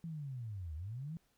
sine linear two-way sweep, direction down then up, 170 to 73.42 to 170 Hz, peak -40 dBFS, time 0.04-1.17 s, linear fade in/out 0 ms, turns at 0.75 s, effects pink hiss -75 dBFS RMS until 1.37 s

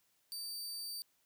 sawtooth tone, 4629 Hz, D8, 26 cents flat, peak -38 dBFS, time 0.32-1.02 s, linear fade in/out 0 ms, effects white hiss -75 dBFS RMS until 1.25 s

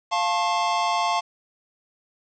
square chord, F augmented, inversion none, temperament equal with one note detuned, 698.5 / 880 / 1080.9 Hz, F5 / A5 / C#6, 0 / 0 / -44 cents, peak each -26 dBFS, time 0.11-1.21 s, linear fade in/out 20 ms, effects resampled to 16000 Hz + 8-bit

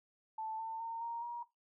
sine tone with pitch steps, 880 / 896.9 / 914.2 / 931.8 / 949.7 Hz, A5 / A5 / A#5 / A#5 / A#5, 0 / +33 / -34 / -1 / +32 cents, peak -38 dBFS, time 0.38-1.43 s, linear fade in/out 5 ms, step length 210 ms, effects noise-tail reverb RT60 0.2 s tail -17 dB re dry

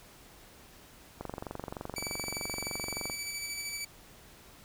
click train, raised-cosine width 1 ms, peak -23 dBFS, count 45, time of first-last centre 1.21-3.098 s, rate 23.3 Hz
15% pulse tone with tremolo, 2300 Hz, D7, 37 cents flat, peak -28 dBFS, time 1.96-3.85 s, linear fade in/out 5 ms, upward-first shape square, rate 13 Hz, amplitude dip 30%
effects pink hiss -55 dBFS RMS until 4.64 s

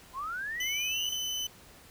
sine linear sweep, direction up, 991 to 3153 Hz, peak -33 dBFS, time 0.13-1.17 s, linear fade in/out 50 ms
30% pulse tone with pitch glide, 3000 to 3021 Hz, F#7 to F#7, +23 to +35 cents, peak -29 dBFS, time 0.6-1.47 s, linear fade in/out 5 ms, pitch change +12 cents, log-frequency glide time 0.9-1.04 s
effects pink hiss -54 dBFS RMS until 1.9 s

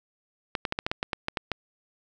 clicks, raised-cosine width 0.3 ms, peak -11 dBFS, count 11, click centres 0.552 / 0.652 / 0.724 / 0.789 / 0.865 / 0.915 / 1.029 / 1.132 / 1.284 / 1.372 / 1.517 s, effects none

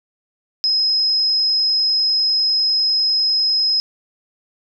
sine tone, 5110 Hz, D#8, 45 cents sharp, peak -14 dBFS, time 0.64-3.8 s, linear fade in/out 0 ms, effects none

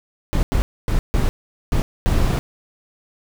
brown noise bursts at uneven times, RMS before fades -17 dBFS, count 6, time 0.33-0.43 / 0.52-0.62 / 0.88-0.99 / 1.14-1.29 / 1.72-1.82 / 2.06-2.39 s, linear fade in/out 0 ms, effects none

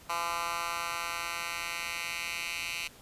10% pulse tone with high-pass filter sweep, 170 Hz, F3, 46 cents flat, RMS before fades -35 dBFS, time 0.09-2.88 s, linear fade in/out 10 ms, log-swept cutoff 1100 to 2500 Hz, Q 2.1, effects pink hiss -54 dBFS RMS until 3.01 s + resampled to 32000 Hz

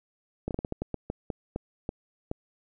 slowing click train, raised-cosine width 2 ms, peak -17 dBFS, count 13, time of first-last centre 0.48-2.314 s, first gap 28 ms, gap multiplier 1.28, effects none

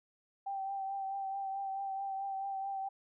sine tone with vibrato, 781 Hz, G5, 7 cents flat, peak -35 dBFS, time 0.46-2.89 s, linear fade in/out 10 ms, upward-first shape triangle, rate 4.6 Hz, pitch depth 29 cents each way, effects none

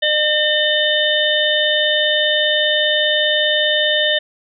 harmonic tone, 605 Hz, D#5, 49 cents flat, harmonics 1 / 3 / 5 / 6, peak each -19 / -19 / -19 / -19 dBFS, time 0.02-4.19 s, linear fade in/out 10 ms, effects none

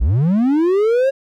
triangle linear sweep, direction up, 46.21 to 553 Hz, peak -10 dBFS, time 0-1.11 s, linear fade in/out 20 ms, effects none

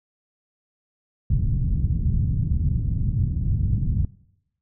white low-pass noise, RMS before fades -22 dBFS, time 1.3-4.05 s, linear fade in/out 2 ms, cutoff 140 Hz, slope 24 dB/octave, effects noise-tail reverb RT60 0.8 s tail -21 dB re dry

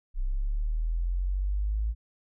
sine linear sweep, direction up, 31.14 to 55 Hz, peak -25 dBFS, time 0.14-1.95 s, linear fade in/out 50 ms, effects none

